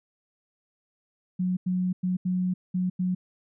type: tone bursts at uneven times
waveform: sine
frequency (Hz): 182.6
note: F#3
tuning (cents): -23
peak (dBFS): -23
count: 6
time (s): 1.39-1.57 / 1.66-1.93 / 2.03-2.17 / 2.25-2.54 / 2.74-2.9 / 2.99-3.15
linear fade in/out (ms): 10
effects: none